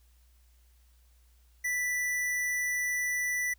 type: tone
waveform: square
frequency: 1975.5 Hz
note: B6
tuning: in tune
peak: -29 dBFS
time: 1.64-3.54 s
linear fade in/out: 10 ms
effects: added 60 Hz sine -59 dBFS peak until 3.58 s + white hiss -70 dBFS RMS until 3.58 s